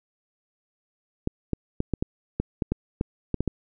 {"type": "clicks", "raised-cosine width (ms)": 3, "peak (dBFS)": -11, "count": 12, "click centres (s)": [1.274, 1.533, 1.804, 1.937, 2.025, 2.4, 2.622, 2.72, 3.011, 3.343, 3.406, 3.477], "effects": []}